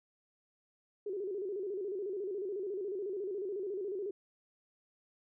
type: tone with vibrato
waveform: sine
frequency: 391.2 Hz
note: G4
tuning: 4 cents flat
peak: -35 dBFS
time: 1.06-4.11 s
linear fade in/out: 5 ms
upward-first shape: square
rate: 14 Hz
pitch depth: 100 cents each way
effects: none